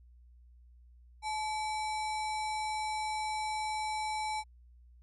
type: tone with sample-and-hold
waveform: sine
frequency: 861 Hz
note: A5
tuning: 38 cents flat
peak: -32 dBFS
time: 1.22-4.44 s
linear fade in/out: 50 ms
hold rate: 3150 Hz
effects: added 60 Hz sine -55 dBFS peak until 5.02 s + resampled to 24000 Hz